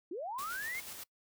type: linear sweep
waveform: sine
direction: up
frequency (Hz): 308.8 to 2187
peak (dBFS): -37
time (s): 0.11-0.8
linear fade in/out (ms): 5
type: noise with tremolo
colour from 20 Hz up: white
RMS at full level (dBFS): -45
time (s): 0.38-1.04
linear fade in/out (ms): 10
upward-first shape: square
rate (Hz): 8.2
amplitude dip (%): 30
effects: noise-tail reverb RT60 0.1 s tail -23 dB re dry